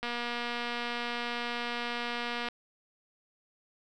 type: click train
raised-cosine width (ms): 0.3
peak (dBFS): -19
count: 588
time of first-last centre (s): 0.03-2.486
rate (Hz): 239
effects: none